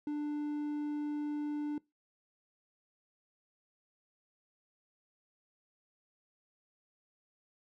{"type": "tone", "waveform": "triangle", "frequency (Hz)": 295.9, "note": "D4", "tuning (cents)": 13, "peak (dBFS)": -31, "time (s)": [0.07, 1.78], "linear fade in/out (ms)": 2, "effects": ["noise-tail reverb RT60 0.2 s tail -22 dB re dry"]}